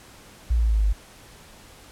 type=exponential sweep; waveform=sine; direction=down; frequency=59.8 to 49.61 Hz; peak=-17 dBFS; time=0.5-0.93 s; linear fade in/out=10 ms; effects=pink hiss -48 dBFS RMS until 1.91 s + low-pass 12000 Hz 12 dB/octave